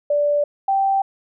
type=tone pair in turn; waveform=sine; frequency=584 / 780.9 Hz; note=D5 / G5; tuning=-10 / -7 cents; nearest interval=perfect fourth; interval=503 cents; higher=second; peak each=-15 dBFS; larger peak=neither; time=0.1-0.44 / 0.68-1.02 s; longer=neither; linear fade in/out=5 ms; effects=none